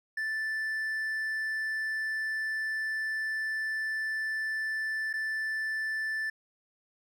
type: tone with dropouts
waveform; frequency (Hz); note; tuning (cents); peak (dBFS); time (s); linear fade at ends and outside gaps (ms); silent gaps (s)
triangle; 1760; A6; 0; -28; 0.17-6.3; 5; 5.13-5.137
effects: none